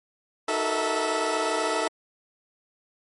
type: tone cluster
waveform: 20% pulse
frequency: 313 / 372.7 / 441.4 / 474.1 / 654 Hz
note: D#4 / F#4 / A4 / A#4 / E5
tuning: +10 / +13 / +5 / +29 / -14 cents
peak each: -27 / -30 / -23 / -30 / -23 dBFS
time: 0.48-1.88 s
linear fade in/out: 5 ms
effects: MP3 48 kbps